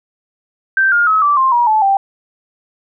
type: tone with pitch steps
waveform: sine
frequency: 1562 / 1415.9 / 1283.5 / 1163.4 / 1054.6 / 956 / 866.6 / 785.5 Hz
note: G6 / F6 / E6 / D6 / C6 / A#5 / A5 / G5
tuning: -7 / +23 / -47 / -17 / +13 / +43 / -27 / +3 cents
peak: -9 dBFS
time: 0.77-1.97 s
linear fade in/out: 2 ms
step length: 150 ms
effects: none